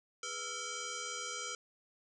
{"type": "tone with frequency modulation", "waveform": "sine", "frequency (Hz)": 2217, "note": "C#7", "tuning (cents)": 0, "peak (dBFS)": -38, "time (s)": [0.23, 1.55], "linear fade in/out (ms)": 2, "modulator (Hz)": 903, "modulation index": 5.6, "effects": []}